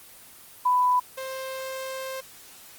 sine / sawtooth tone pair in turn, 995 / 527.1 Hz, B5 / C5, +13 / +13 cents, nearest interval major seventh, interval 1100 cents, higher first, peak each -18 / -28 dBFS, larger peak first, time 0.65-1 / 1.17-2.21 s, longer second, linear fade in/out 10 ms, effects white hiss -48 dBFS RMS until 2.78 s + Opus 24 kbps

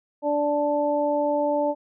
harmonic tone, 292.7 Hz, D4, 6 cents flat, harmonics 1 / 2 / 3, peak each -27 / -22 / -27 dBFS, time 0.22-1.75 s, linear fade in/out 50 ms, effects none

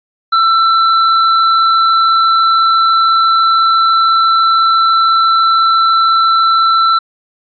square tone, 1337 Hz, E6, 24 cents sharp, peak -8 dBFS, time 0.32-6.99 s, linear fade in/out 10 ms, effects resampled to 11025 Hz

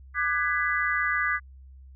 sine chord, G# half-diminished seventh, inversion second, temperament just, 1196.1 / 1495.1 / 1661.2 / 1993.5 Hz, D6 / F#6 / G#6 / B6, +31 / +18 / 0 / +16 cents, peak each -29 / -30 / -28 / -28 dBFS, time 0.14-1.4 s, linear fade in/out 50 ms, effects added 66 Hz sine -45 dBFS peak until 1.95 s

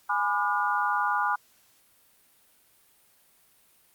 sine chord, G# diminished seventh, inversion none, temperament just, 830.6 / 996.7 / 1196.1 / 1435.3 Hz, G#5 / B5 / D6 / F6, 0 / +16 / +31 / +47 cents, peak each -29 dBFS, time 0.09-1.36 s, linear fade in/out 10 ms, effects white hiss -62 dBFS RMS until 3.94 s + Opus 48 kbps

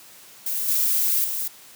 violet noise with level steps, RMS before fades -26 / -21 / -27 dBFS, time 0.46-1.48 s, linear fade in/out 5 ms, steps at 0.68 / 1.24 s, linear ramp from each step 5 ms, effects white hiss -47 dBFS RMS until 1.75 s + high-pass 100 Hz 12 dB/octave

